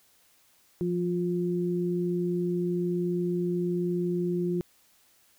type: tone pair together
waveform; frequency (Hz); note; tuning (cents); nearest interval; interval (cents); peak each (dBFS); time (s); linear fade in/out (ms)
sine; 174.61 / 353.5; F3 / F4; 0 / +21; octave; 1221; -28; 0.81-4.61; 0
effects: white hiss -63 dBFS RMS until 5.38 s